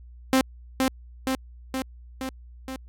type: tone with echo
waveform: sawtooth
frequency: 262.6 Hz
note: C4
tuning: 6 cents sharp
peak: -13 dBFS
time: 0.33-0.41 s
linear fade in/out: 0 ms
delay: 470 ms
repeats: 5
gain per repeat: -3 dB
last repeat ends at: 2.76 s
effects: added 60 Hz sine -43 dBFS peak until 2.88 s + AAC 48 kbps